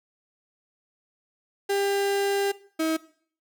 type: tone pair in turn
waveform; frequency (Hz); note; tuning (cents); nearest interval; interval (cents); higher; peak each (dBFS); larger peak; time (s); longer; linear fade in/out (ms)
35% pulse; 398.6 / 319.7; G4 / D#4; +29 / +47; major third; 382; first; -21; neither; 1.69-2.52 / 2.79-2.97; first; 10
effects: noise-tail reverb RT60 0.5 s tail -18 dB re dry